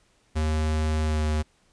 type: tone with pitch glide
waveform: square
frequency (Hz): 77.7 to 76.63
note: D#2 to D#2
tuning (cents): -2 to -26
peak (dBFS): -23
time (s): 0.35-1.43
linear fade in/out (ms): 20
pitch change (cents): -24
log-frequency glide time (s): 1.03-1.24
effects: pink hiss -64 dBFS RMS until 1.72 s + resampled to 22050 Hz